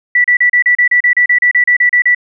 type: tone bursts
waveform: sine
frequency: 1961 Hz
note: B6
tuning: 13 cents flat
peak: -6 dBFS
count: 16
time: 0.15-2.148 s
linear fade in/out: 5 ms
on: 93 ms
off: 34 ms
effects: none